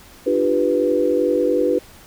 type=chord; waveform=sine; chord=G dominant seventh; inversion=second; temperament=equal with one note detuned; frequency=299 / 349.2 / 392 / 493.9 Hz; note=D4 / F4 / G4 / B4; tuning=+31 / 0 / 0 / 0 cents; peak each=-22 / -22 / -22 / -18 dBFS; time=0.26-1.79 s; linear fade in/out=10 ms; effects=pink hiss -45 dBFS RMS until 2.06 s